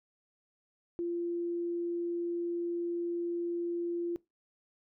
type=tone; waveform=sine; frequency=344.3 Hz; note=F4; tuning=25 cents flat; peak=-31 dBFS; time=0.99-4.16 s; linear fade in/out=0 ms; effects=noise-tail reverb RT60 0.2 s tail -21 dB re dry